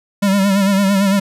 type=tone with vibrato; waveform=square; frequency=197 Hz; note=G3; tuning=9 cents sharp; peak=-12 dBFS; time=0.22-1.2 s; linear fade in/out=10 ms; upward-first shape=sine; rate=8.9 Hz; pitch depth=58 cents each way; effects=resampled to 32000 Hz